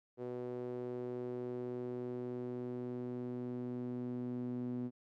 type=tone with band-pass filter sweep; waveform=sawtooth; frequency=123.5 Hz; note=B2; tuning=in tune; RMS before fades=-41 dBFS; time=0.17-4.91 s; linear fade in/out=50 ms; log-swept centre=420 to 260 Hz; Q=3; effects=none